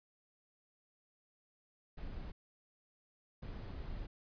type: noise bursts at uneven times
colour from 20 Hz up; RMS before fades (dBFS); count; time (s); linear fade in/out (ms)
brown; -44; 2; 1.97-2.32 / 3.42-4.07; 10
effects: resampled to 11025 Hz